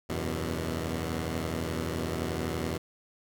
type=chord; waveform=10% pulse; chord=E suspended second; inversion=none; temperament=equal with one note detuned; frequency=80.76 / 92.5 / 123.47 Hz; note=E2 / F#2 / B2; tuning=-35 / 0 / 0 cents; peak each=-24 / -29 / -29 dBFS; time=0.09-2.78 s; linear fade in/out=10 ms; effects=none